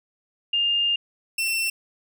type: tone pair in turn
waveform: sine / sawtooth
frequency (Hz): 2813 / 2695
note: F7 / E7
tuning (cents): +12 / +38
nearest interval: minor second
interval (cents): 74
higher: first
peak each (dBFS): -19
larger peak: neither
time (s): 0.53-0.96 / 1.38-1.7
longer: first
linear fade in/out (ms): 5
effects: none